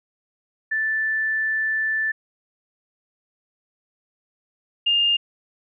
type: tone pair in turn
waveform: sine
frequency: 1760 / 2817 Hz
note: A6 / F7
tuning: 0 / +14 cents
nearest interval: minor sixth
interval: 814 cents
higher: second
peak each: -20 / -16 dBFS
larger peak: second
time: 0.71-2.12 / 4.86-5.17 s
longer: first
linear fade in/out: 10 ms
effects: none